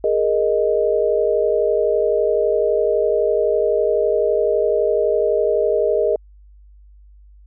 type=chord; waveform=sine; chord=Ab suspended second; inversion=none; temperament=just; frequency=415.3 / 467.2 / 623 Hz; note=Ab4 / Bb4 / Eb5; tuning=0 / +4 / +2 cents; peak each=-19 dBFS; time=0.04-6.16 s; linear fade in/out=2 ms; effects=added 50 Hz sine -43 dBFS peak until 7.46 s